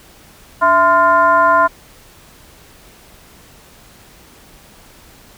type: tone with frequency modulation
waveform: sine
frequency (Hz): 1034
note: C6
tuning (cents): -21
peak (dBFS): -8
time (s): 0.61-1.68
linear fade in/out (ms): 20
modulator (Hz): 371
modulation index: 1
effects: pink hiss -44 dBFS RMS until 5.37 s